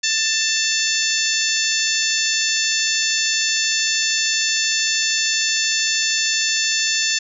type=harmonic tone; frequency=887 Hz; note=A5; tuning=14 cents sharp; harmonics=2 / 3 / 4 / 5 / 6 / 7 / 8; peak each=-25 / -25 / -25 / -25 / -25 / -25 / -25 dBFS; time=0.03-7.19 s; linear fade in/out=10 ms; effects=none